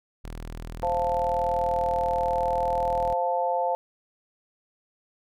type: tone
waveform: sawtooth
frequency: 40.37 Hz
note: E1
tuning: 35 cents flat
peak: -31 dBFS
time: 0.24-3.14 s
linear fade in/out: 0 ms
type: chord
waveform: sine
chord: F major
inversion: second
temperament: equal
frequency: 523.3 / 698.5 / 880 Hz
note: C5 / F5 / A5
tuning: 0 / 0 / 0 cents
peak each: -27 dBFS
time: 0.83-3.75 s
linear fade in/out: 0 ms
effects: none